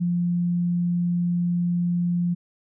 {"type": "tone", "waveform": "sine", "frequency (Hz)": 174.6, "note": "F3", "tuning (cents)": 0, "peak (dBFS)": -20, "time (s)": [0, 2.35], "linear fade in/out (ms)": 20, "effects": []}